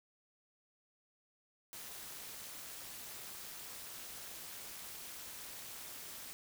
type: noise with amplitude modulation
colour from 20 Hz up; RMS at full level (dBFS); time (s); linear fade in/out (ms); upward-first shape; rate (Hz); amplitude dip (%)
white; -45; 1.73-6.33; 0; sine; 272; 75
effects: none